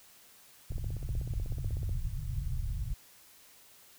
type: low-pass noise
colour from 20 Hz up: pink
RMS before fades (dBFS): -34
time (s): 0.7-2.94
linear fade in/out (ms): 10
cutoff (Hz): 140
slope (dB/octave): 48
type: click train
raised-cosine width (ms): 2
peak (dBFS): -34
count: 20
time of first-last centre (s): 0.72-1.893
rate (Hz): 16.2
effects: white hiss -58 dBFS RMS until 3.98 s